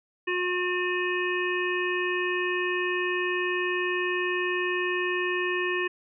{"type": "harmonic tone", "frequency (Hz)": 360, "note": "F#4", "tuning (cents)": -47, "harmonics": [1, 3, 5, 7, 8], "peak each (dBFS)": [-28, -34, -30, -32, -39], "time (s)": [0.27, 5.88], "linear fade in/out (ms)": 10, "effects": []}